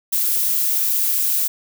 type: noise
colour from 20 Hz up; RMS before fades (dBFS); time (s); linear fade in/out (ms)
violet; -19; 0.12-1.48; 10
effects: none